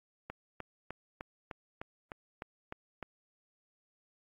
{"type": "click train", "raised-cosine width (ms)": 0.5, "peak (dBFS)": -25, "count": 10, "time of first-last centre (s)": [0.3, 3.027], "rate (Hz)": 3.3, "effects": ["AAC 48 kbps"]}